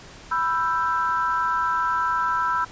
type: chord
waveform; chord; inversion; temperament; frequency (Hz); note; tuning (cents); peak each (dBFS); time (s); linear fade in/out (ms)
sine; E minor; second; equal with one note detuned; 987.8 / 1330.8 / 1568; B5 / E6 / G6; 0 / +16 / 0; -24 / -23 / -29; 0.31-2.65; 10
effects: pink hiss -44 dBFS RMS until 2.71 s + resampled to 16000 Hz